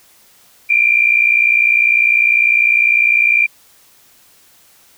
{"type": "tone pair together", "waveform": "sine", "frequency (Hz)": [2349, 2409], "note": ["D7", "D7"], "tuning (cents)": [0, 43], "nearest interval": "unison", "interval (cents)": 43, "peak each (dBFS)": -12, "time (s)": [0.69, 3.47], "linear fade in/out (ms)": 20, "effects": ["white hiss -49 dBFS RMS until 4.97 s"]}